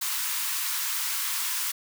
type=high-pass noise; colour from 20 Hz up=white; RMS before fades=-29 dBFS; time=0.01-1.72 s; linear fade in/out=10 ms; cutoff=900 Hz; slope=96 dB/octave; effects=none